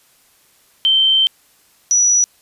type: tone pair in turn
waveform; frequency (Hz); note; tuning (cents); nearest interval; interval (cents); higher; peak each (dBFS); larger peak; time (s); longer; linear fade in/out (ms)
sine; 3114 / 5878; G7 / F#8; -12 / -12; major seventh; 1100; second; -10; neither; 0.85-1.27 / 1.91-2.24; first; 0
effects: white hiss -54 dBFS RMS until 2.41 s + resampled to 32000 Hz